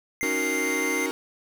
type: tone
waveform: square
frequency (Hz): 2093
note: C7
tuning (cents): 0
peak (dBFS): -27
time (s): 0.21-1.06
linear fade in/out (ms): 0
type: chord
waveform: 45% pulse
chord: D# minor seventh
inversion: third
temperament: equal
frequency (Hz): 277.2 / 311.1 / 370 / 466.2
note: C#4 / D#4 / F#4 / A#4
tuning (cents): 0 / 0 / 0 / 0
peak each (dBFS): -32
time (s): 0.23-1.11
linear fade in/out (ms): 0
effects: none